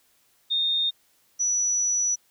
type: tone pair in turn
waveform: sine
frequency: 3667 / 5905 Hz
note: A#7 / F#8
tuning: -29 / -4 cents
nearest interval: minor sixth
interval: 825 cents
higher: second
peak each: -21 dBFS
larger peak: neither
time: 0.5-0.91 / 1.39-2.16 s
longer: second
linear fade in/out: 20 ms
effects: white hiss -64 dBFS RMS until 2.3 s